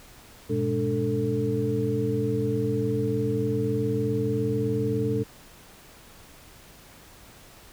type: tone cluster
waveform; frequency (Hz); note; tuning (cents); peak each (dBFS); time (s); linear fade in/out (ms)
sine; 100.6 / 120.5 / 207.6 / 290.9 / 445.4; G2 / B2 / G#3 / D4 / A4; +45 / -42 / 0 / -16 / +21; -35 / -28 / -31 / -30 / -27; 0.49-5.24; 20
effects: pink hiss -50 dBFS RMS until 7.72 s